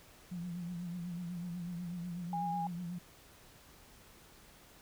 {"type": "tone with vibrato", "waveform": "sine", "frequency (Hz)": 174.61, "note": "F3", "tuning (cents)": 0, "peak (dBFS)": -38, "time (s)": [0.31, 2.99], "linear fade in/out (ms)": 10, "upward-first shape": "triangle", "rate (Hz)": 8.1, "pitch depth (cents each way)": 76}
{"type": "tone", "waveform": "sine", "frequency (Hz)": 818, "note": "G#5", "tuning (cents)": -26, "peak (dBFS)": -34, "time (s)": [2.33, 2.67], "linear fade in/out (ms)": 2}
{"effects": ["pink hiss -59 dBFS RMS until 4.81 s"]}